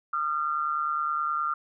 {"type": "tone pair together", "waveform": "sine", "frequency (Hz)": [1215, 1364.7], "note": ["D#6", "F6"], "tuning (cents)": [-42, -40], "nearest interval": "major second", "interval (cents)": 202, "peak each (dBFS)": -28, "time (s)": [0.13, 1.54], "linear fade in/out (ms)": 5, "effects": []}